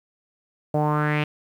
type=tone with low-pass filter sweep; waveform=sawtooth; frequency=150 Hz; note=D3; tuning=37 cents sharp; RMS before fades=-22 dBFS; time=0.74-1.24 s; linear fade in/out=5 ms; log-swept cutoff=630 to 2800 Hz; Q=4.2; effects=9-bit